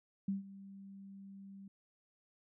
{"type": "tone with ADSR envelope", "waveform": "sine", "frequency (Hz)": 196, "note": "G3", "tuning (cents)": 0, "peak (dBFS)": -31, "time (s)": [0.28, 1.68], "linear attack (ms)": 5, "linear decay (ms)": 140, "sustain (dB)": -18, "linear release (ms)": 4, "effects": []}